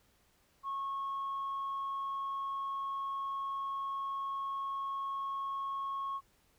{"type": "tone", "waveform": "sine", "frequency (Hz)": 1095, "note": "C#6", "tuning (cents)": -22, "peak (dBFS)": -33, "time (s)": [0.63, 6.21], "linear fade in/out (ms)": 50, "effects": ["tanh soft clip ceiling -32 dBFS", "pink hiss -70 dBFS RMS until 6.58 s"]}